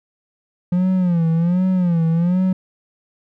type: tone with vibrato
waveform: triangle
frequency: 174.61 Hz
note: F3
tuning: in tune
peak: -12 dBFS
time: 0.72-2.53 s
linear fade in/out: 5 ms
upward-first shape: sine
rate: 1.3 Hz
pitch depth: 120 cents each way
effects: none